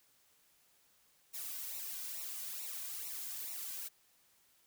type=noise with flanger; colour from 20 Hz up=blue; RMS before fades=-43 dBFS; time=1.33-3.89 s; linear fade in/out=20 ms; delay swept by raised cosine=0.61 to 2.31 ms; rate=2.3 Hz; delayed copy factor=-0.75; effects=white hiss -70 dBFS RMS until 4.66 s